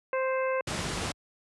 harmonic tone, 523.3 Hz, C5, in tune, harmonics 1 / 2 / 3 / 4 / 5, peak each -27 / -33 / -37 / -39 / -41 dBFS, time 0.13-0.61 s, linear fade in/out 2 ms
pink low-pass noise, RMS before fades -32 dBFS, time 0.67-1.12 s, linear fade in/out 5 ms, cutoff 9500 Hz, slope 12 dB/octave
effects high-pass 60 Hz 12 dB/octave + resampled to 24000 Hz

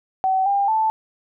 sine tone with pitch steps, 760 / 800 / 879 Hz, F#5 / G5 / A5, +46 / +35 / -2 cents, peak -16 dBFS, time 0.24-0.9 s, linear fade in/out 0 ms, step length 220 ms, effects none

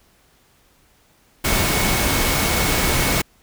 sine tone in noise, 2207 Hz, C#7, 8 cents flat, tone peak -28 dBFS, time 1.44-3.22 s, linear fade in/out 10 ms, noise pink, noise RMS -19 dBFS, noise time 1.44-3.22 s, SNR -12 dB, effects pink hiss -57 dBFS RMS until 3.42 s

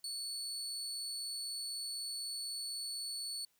30% pulse tone, 4436 Hz, C#8, in tune, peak -36 dBFS, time 0.04-3.45 s, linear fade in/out 2 ms, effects white hiss -75 dBFS RMS until 3.59 s

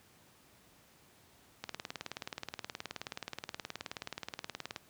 click train, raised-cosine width 0.2 ms, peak -21 dBFS, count 60, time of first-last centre 1.64-4.762 s, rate 18.9 Hz, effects pink hiss -63 dBFS RMS until 4.89 s + high-pass 80 Hz 12 dB/octave

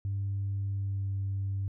sine tone with pitch glide, 99 to 97.92 Hz, G2 to G2, +18 to -1 cents, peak -28 dBFS, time 0.05-1.68 s, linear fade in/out 0 ms, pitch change -19 cents, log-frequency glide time 0.69-1.08 s, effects tanh soft clip ceiling -26 dBFS

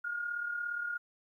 sine tone with amplitude modulation, 1424 Hz, F6, 33 cents sharp, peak -31 dBFS, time 0.04-0.98 s, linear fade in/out 10 ms, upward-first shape sine, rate 37.2 Hz, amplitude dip 55%, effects 12-bit

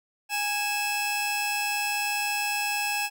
sawtooth tone pair together, 825 / 2619 Hz, G#5 / E7, -12 / -12 cents, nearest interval octave + minor sixth, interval 2000 cents, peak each -25 dBFS, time 0.29-3.1 s, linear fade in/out 50 ms, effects none

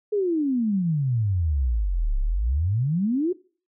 sine exponential two-way sweep, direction down then up, 431.4 to 32.51 to 379.1 Hz, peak -20 dBFS, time 0.12-3.33 s, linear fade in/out 10 ms, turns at 2.19 s, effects noise-tail reverb RT60 0.4 s tail -21 dB re dry

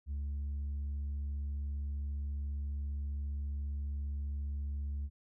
triangle tone with tanh clipping, 71.3 Hz, C#2, 49 cents sharp, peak -35 dBFS, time 0.06-5.1 s, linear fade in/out 50 ms, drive 7 dB, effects none

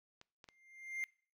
clicks, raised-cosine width 0.2 ms, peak -37 dBFS, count 3, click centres 0.214 / 0.442 / 0.488 s
triangle tone with exponential growth, 2104 Hz, C7, 9 cents sharp, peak -33 dBFS, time 0.48-1.04 s, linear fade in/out 0 ms, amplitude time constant 120 ms
effects noise-tail reverb RT60 0.5 s tail -24 dB re dry

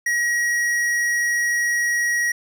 sine tone with tanh clipping, 1903 Hz, A#6, 35 cents sharp, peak -20 dBFS, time 0.06-2.32 s, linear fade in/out 5 ms, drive 14 dB, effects none

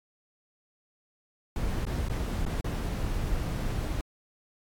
brown noise with dropouts, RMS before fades -30 dBFS, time 1.56-4.01 s, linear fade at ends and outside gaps 1 ms, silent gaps 1.853-1.867 / 2.085-2.098 / 2.452-2.463 / 2.61-2.644 s, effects AAC 64 kbps

